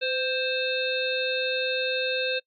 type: harmonic tone with a mistuned harmonic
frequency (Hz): 526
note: C5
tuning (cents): +9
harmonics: 1 / 3 / 5 / 7 / 8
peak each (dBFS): -28 / -33 / -30 / -32 / -35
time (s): 0.01-2.4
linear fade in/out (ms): 20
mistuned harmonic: 1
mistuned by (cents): -42
effects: noise-tail reverb RT60 0.1 s tail -25 dB re dry + AAC 64 kbps